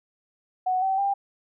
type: tone with pitch steps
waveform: sine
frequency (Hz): 741 / 767.6 / 795.1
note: F#5 / G5 / G5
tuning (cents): +2 / -37 / +24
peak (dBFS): -21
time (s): 0.66-1.14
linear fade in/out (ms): 10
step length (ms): 160
effects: none